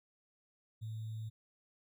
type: tone with sample-and-hold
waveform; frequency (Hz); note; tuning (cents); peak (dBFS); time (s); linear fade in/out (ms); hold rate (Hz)
sine; 110; A2; 0; -39; 0.81-1.3; 20; 3675
effects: none